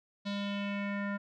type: tone with low-pass filter sweep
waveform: square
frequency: 201.6 Hz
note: G3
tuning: 49 cents sharp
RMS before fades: -35 dBFS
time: 0.25-1.18 s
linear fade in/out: 20 ms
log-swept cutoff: 4100 to 1600 Hz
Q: 3.4
effects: none